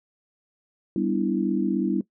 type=chord; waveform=sine; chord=E minor seventh; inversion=first; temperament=equal; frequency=196 / 246.9 / 293.7 / 329.6 Hz; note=G3 / B3 / D4 / E4; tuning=0 / 0 / 0 / 0 cents; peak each=-26 / -28 / -27 / -26 dBFS; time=0.96-2.01 s; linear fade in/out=2 ms; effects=noise-tail reverb RT60 0.1 s tail -19 dB re dry